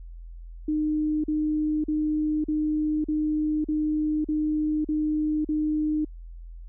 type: tone bursts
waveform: sine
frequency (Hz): 305.7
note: D#4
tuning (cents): -30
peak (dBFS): -22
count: 9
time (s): 0.68-6.048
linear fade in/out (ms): 5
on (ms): 560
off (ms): 41
effects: added 42 Hz sine -38 dBFS peak until 6.68 s